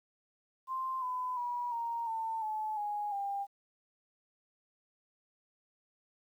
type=tone with pitch steps; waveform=sine; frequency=1046.5 / 1006.8 / 968.6 / 931.8 / 896.4 / 862.4 / 829.6 / 798.2 Hz; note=C6 / B5 / B5 / A#5 / A5 / A5 / G#5 / G5; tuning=0 / +33 / -34 / -1 / +32 / -35 / -2 / +31 cents; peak=-33 dBFS; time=0.67-3.47 s; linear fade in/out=50 ms; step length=350 ms; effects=11-bit